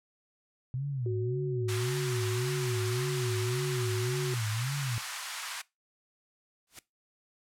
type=tone with vibrato; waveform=sine; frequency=123.47 Hz; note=B2; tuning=in tune; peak=-30 dBFS; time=0.74-4.98 s; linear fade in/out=0 ms; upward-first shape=sine; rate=1.8 Hz; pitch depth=250 cents each way
type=tone; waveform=sine; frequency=370 Hz; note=F#4; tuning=in tune; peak=-32 dBFS; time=1.06-4.34 s; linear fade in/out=2 ms
type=high-pass noise; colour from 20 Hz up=pink; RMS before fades=-38 dBFS; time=1.68-5.62 s; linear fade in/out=10 ms; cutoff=1000 Hz; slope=24 dB/octave
type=noise with exponential growth; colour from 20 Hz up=white; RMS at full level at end=-40 dBFS; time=6.67-6.79 s; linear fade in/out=2 ms; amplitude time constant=25 ms
effects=noise-tail reverb RT60 0.2 s tail -20 dB re dry + low-pass 11000 Hz 12 dB/octave